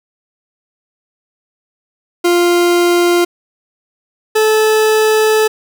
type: tone pair in turn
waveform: 40% pulse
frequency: 349.2 / 434.2 Hz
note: F4 / A4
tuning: 0 / -23 cents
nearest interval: major third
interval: 377 cents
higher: second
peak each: -8 dBFS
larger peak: neither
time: 2.24-3.25 / 4.35-5.48 s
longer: second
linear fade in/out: 10 ms
effects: none